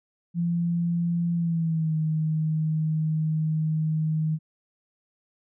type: tone with pitch glide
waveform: sine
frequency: 170.9 to 156.72 Hz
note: F3 to D#3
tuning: -37 to +13 cents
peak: -22 dBFS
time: 0.34-4.39 s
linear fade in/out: 50 ms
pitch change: -150 cents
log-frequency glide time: 1.34-1.95 s
effects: none